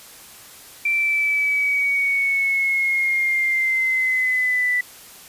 sine linear sweep, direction down, 2349 to 1975.5 Hz, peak -17 dBFS, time 0.85-4.81 s, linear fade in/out 5 ms, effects white hiss -43 dBFS RMS until 5.28 s + resampled to 32000 Hz

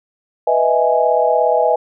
sine chord, E major seventh, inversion second, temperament equal, 493.9 / 622.3 / 659.3 / 830.6 Hz, B4 / D#5 / E5 / G#5, 0 / 0 / 0 / 0 cents, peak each -17 dBFS, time 0.47-1.76 s, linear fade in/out 5 ms, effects none

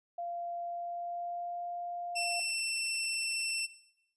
sine tone with pitch glide, 692 to 699.6 Hz, F5 to F5, -16 to +3 cents, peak -35 dBFS, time 0.18-2.4 s, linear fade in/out 5 ms, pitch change +19 cents, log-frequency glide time 0.62-1.61 s
20% pulse tone, 2689 Hz, E7, 34 cents sharp, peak -27 dBFS, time 2.15-3.67 s, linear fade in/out 20 ms
effects noise-tail reverb RT60 0.8 s tail -17 dB re dry + resampled to 24000 Hz

